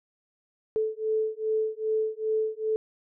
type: beating tone pair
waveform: sine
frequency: 435.5 / 438 Hz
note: A4 / A4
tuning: -18 / -8 cents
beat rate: 2.5 Hz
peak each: -28 dBFS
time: 0.76-2.76 s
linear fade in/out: 0 ms
effects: none